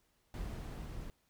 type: noise with level ramp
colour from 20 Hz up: brown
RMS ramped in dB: -41 to -45 dBFS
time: 0.34-1.1 s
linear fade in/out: 0 ms
effects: pink hiss -75 dBFS RMS until 1.29 s